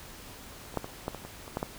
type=clicks; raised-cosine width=1 ms; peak=-28 / -14 / -23 / -17 / -24 / -27 / -28 / -16 / -16 dBFS; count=9; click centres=0.742 / 0.773 / 0.844 / 1.081 / 1.147 / 1.25 / 1.479 / 1.571 / 1.629 s; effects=pink hiss -47 dBFS RMS until 1.78 s